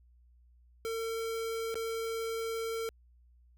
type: tone with dropouts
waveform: square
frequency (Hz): 452.9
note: A#4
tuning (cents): -50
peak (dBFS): -34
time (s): 0.85-2.89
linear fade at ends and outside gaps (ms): 0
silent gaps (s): 1.743-1.755
effects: added 60 Hz sine -59 dBFS peak until 3.57 s